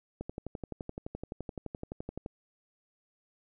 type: click train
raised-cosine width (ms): 2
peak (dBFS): -24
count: 25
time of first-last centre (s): 0.21-2.261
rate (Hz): 11.7
effects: none